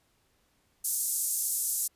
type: band-pass noise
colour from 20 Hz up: white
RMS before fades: -30 dBFS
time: 0.84-1.88 s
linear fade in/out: 10 ms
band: 7000 to 13000 Hz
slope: 24 dB/octave
effects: pink hiss -70 dBFS RMS until 1.95 s + resampled to 32000 Hz